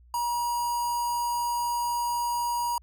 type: tone with notch filter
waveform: square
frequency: 956 Hz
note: A#5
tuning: 43 cents sharp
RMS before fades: -28 dBFS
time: 0.14-2.78 s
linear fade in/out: 2 ms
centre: 2500 Hz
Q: 0.78
effects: added 60 Hz sine -52 dBFS peak until 2.82 s